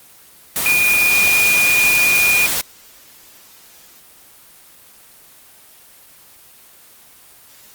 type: tone in noise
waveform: sine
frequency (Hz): 2440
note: D#7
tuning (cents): -34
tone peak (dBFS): -12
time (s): 0.66-2.46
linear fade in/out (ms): 0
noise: white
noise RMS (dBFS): -19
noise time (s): 0.56-2.61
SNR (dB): +4
effects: white hiss -45 dBFS RMS until 7.74 s + Opus 24 kbps